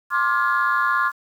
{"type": "chord", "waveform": "sine", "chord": "D half-diminished seventh", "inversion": "third", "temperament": "just", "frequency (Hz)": [1057.2, 1174.7, 1409.6, 1691.5], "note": ["C6", "D6", "F6", "Ab6"], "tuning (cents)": [18, 0, 16, 31], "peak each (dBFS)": [-21, -23, -21, -24], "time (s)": [0.1, 1.12], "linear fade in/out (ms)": 50, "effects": ["tanh soft clip ceiling -10 dBFS", "8-bit"]}